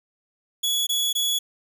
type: tone bursts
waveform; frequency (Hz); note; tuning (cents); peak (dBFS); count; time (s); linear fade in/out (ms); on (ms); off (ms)
sawtooth; 3383; G#7; +31; -18; 3; 0.63-1.39; 10; 240; 20
effects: none